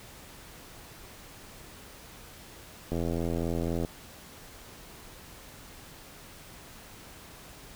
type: click train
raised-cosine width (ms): 2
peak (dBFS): -18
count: 79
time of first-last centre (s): 2.92-3.849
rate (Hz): 84
effects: pink hiss -49 dBFS RMS until 7.75 s